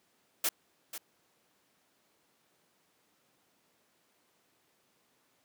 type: noise with echo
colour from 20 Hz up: white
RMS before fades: -29 dBFS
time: 0.44-0.49 s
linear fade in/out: 5 ms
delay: 490 ms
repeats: 1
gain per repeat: -12 dB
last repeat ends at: 0.98 s
effects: pink hiss -71 dBFS RMS until 5.44 s + high-pass 200 Hz 12 dB/octave